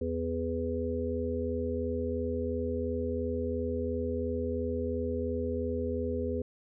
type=harmonic tone; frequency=82.9 Hz; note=E2; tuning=10 cents sharp; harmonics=1 / 3 / 5 / 6; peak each=-35 / -35 / -35 / -35 dBFS; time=0.01-6.42 s; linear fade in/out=5 ms; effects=none